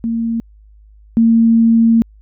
sine tone pair in turn, 229.3 / 228.3 Hz, A#3 / A#3, -28 / -36 cents, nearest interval unison, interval 8 cents, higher first, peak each -15 / -7 dBFS, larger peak second, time 0.04-0.4 / 1.17-2.02 s, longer second, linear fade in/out 0 ms, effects added 52 Hz sine -41 dBFS peak until 2.21 s

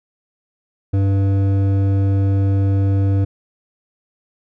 triangle tone with hard clipping, 98 Hz, G2, in tune, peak -15 dBFS, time 0.93-3.25 s, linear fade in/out 10 ms, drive 14 dB, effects none

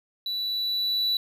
triangle tone with level ramp, 3951 Hz, B7, in tune, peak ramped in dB -26 to -20 dBFS, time 0.26-1.17 s, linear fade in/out 2 ms, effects none

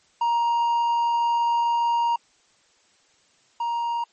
triangle tone pair in turn, 939 / 939 Hz, A#5 / A#5, +12 / +12 cents, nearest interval unison, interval 0 cents, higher neither, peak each -17 / -21 dBFS, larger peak first, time 0.21-2.16 / 3.6-4.04 s, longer first, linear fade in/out 5 ms, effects white hiss -61 dBFS RMS until 4.12 s + MP3 32 kbps

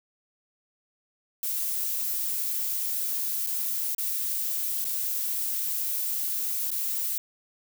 violet noise with dropouts, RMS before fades -29 dBFS, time 1.43-7.18 s, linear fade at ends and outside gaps 1 ms, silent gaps 3.464-3.47 / 3.948-3.982 / 4.844-4.851 / 6.705-6.715 s, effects none

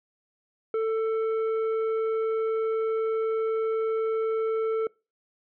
sine tone with tanh clipping, 444 Hz, A4, 16 cents sharp, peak -25 dBFS, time 0.74-4.87 s, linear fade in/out 2 ms, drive 10 dB, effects noise-tail reverb RT60 0.3 s tail -25 dB re dry + low-pass 2000 Hz 12 dB/octave

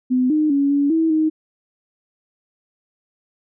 sine tone with pitch steps, 253.6 / 306.2 / 280.6 / 284.2 / 323.8 / 313.2 Hz, B3 / D#4 / C#4 / C#4 / E4 / D#4, +46 / -28 / +21 / +43 / -31 / +11 cents, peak -14 dBFS, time 0.1-1.3 s, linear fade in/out 20 ms, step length 200 ms, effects none

